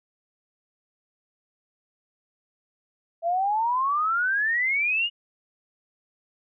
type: exponential sweep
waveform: sine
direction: up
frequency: 659.3 to 2917 Hz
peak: -21 dBFS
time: 3.22-5.1 s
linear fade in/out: 50 ms
effects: none